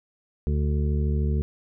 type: harmonic tone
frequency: 73.42 Hz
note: D2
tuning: in tune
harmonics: 1 / 2 / 3 / 5 / 6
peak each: -22 / -28 / -32 / -36 / -38 dBFS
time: 0.47-1.42 s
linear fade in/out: 0 ms
effects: none